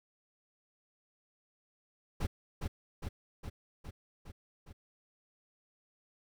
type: noise with echo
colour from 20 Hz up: brown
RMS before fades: -33 dBFS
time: 2.2-2.27 s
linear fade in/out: 10 ms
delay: 410 ms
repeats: 6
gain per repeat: -3 dB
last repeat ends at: 4.73 s
effects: none